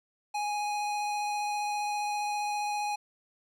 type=tone with vibrato; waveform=square; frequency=830.6 Hz; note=G#5; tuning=in tune; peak=-30 dBFS; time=0.34-2.96 s; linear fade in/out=10 ms; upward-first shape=sine; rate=15 Hz; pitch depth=9 cents each way; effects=low-pass 9000 Hz 12 dB/octave + 11-bit